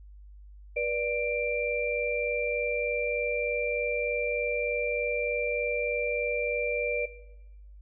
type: tone cluster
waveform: sine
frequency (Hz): 483.7 / 587 / 2362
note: B4 / D5 / D7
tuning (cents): -36 / -1 / +9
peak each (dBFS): -30 / -31 / -30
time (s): 0.76-7.06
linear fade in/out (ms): 10
effects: noise-tail reverb RT60 1.0 s tail -17 dB re dry + added 50 Hz sine -46 dBFS peak until 7.81 s